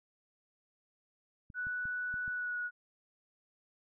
clicks, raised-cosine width 5 ms, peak -38 dBFS, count 5, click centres 1.502 / 1.669 / 1.855 / 2.141 / 2.279 s
sine tone with pitch glide, 1480 to 1459.6 Hz, F#6 to F#6, 0 to -24 cents, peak -34 dBFS, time 1.54-2.71 s, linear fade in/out 50 ms, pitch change -24 cents, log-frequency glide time 2.32-2.57 s
effects none

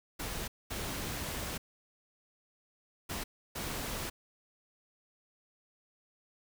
pink noise bursts at uneven times, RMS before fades -38 dBFS, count 4, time 0.19-0.48 / 0.7-1.58 / 3.09-3.24 / 3.55-4.1 s, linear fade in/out 10 ms, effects none

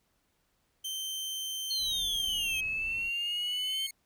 sawtooth tone with pitch glide, 3111 to 3169 Hz, G7 to G7, -14 to +18 cents, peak -31 dBFS, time 0.84-2.61 s, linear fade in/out 10 ms, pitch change +32 cents, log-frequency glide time 1.84-1.96 s
10% pulse tone with exponential growth, 2179 Hz, C#7, 30 cents flat, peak -29 dBFS, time 1.7-3.91 s, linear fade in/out 5 ms, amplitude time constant 480 ms
sine exponential two-way sweep, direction down then up, 4334 to 2546 to 3123 Hz, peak -30 dBFS, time 1.7-3.87 s, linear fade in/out 10 ms, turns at 2.59 s
brown noise, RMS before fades -49 dBFS, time 1.78-3.11 s, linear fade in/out 50 ms
effects pink hiss -74 dBFS RMS until 4.05 s

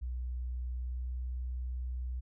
sine tone with pitch glide, 61.74 to 62.31 Hz, B1 to B1, 0 to +16 cents, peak -34 dBFS, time 0.01-2.21 s, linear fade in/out 20 ms, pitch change +16 cents, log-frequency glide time 0.76-1.1 s, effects none

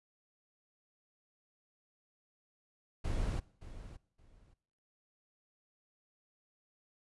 brown noise with echo, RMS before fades -34 dBFS, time 3.04-3.4 s, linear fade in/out 10 ms, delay 570 ms, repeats 2, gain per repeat -14 dB, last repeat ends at 4.54 s, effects noise-tail reverb RT60 0.7 s tail -21 dB re dry + resampled to 24000 Hz

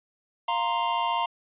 square chord, F suspended fourth, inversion none, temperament equal, 698.5 / 932.3 / 1046.5 Hz, F5 / Bb5 / C6, 0 / 0 / 0 cents, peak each -32 / -27 / -30 dBFS, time 0.48-1.26 s, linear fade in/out 5 ms, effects resampled to 8000 Hz

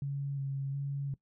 sine tone with vibrato, 138.59 Hz, C#3, in tune, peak -32 dBFS, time 0.02-1.14 s, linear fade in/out 2 ms, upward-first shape square, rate 1.4 Hz, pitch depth 18 cents each way, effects noise-tail reverb RT60 0.1 s tail -19 dB re dry

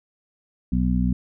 harmonic tone, 62 Hz, B1, 7 cents sharp, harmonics 1 / 2 / 3 / 4, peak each -23 / -28 / -22 / -25 dBFS, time 0.72-1.13 s, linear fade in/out 5 ms, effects none

